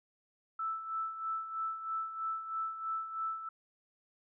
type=tone with tremolo; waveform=sine; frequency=1318.5 Hz; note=E6; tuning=in tune; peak=-32 dBFS; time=0.59-3.49 s; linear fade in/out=5 ms; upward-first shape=sine; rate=3.1 Hz; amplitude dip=65%; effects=none